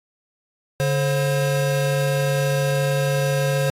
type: tone pair together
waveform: square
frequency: 143.4 / 534.6 Hz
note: D3 / C5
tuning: -41 / +37 cents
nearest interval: octave + major seventh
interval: 2278 cents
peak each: -21 / -23 dBFS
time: 0.8-3.7 s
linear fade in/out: 0 ms
effects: AAC 48 kbps